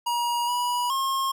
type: tone with pitch steps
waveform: square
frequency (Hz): 954 / 974 / 1075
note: A#5 / B5 / C6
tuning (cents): +40 / -24 / +47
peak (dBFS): -24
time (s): 0.06-1.32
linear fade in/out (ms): 10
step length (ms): 420
effects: none